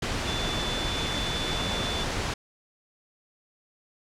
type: tone in noise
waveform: sine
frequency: 3500 Hz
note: A7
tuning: 10 cents flat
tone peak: -32 dBFS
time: 0.27-2.04 s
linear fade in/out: 5 ms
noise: pink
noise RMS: -29 dBFS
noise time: 0.02-2.34 s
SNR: -6 dB
effects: low-pass 6000 Hz 12 dB/octave